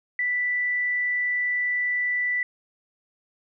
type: tone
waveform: sine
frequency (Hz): 1975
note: B6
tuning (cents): 0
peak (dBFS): -22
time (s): 0.19-2.43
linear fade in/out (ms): 2
effects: none